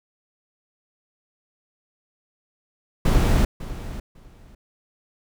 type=noise with echo; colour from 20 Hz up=brown; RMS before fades=-17 dBFS; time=3.05-3.45 s; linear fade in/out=5 ms; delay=550 ms; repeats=2; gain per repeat=-15 dB; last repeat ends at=4.55 s; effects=none